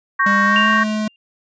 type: chord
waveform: sine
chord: G diminished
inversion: second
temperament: equal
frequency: 1108.7 / 1568 / 1864.7 Hz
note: Db6 / G6 / Bb6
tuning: 0 / 0 / 0 cents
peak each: -16 / -18 / -18 dBFS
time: 0.19-0.84 s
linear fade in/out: 10 ms
type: tone with pitch glide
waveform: square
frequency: 201.3 to 214.5 Hz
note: G3 to A3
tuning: +46 to -44 cents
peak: -19 dBFS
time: 0.26-1.08 s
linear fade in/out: 5 ms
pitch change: +110 cents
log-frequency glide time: 0.44-0.69 s
type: tone with exponential decay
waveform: sine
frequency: 2794 Hz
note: F7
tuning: in tune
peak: -15 dBFS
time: 0.56-1.16 s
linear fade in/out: 1 ms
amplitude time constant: 130 ms
effects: resampled to 16000 Hz